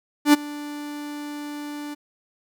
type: tone with ADSR envelope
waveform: 45% pulse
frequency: 293.7 Hz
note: D4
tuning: in tune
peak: -9 dBFS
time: 0.25-1.95 s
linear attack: 84 ms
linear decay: 19 ms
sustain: -22 dB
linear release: 18 ms
effects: none